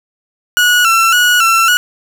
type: tone with vibrato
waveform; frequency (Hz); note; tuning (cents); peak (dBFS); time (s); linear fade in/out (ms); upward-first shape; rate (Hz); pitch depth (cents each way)
30% pulse; 1401; F6; +5; -5; 0.57-1.77; 0; square; 1.8; 70
effects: none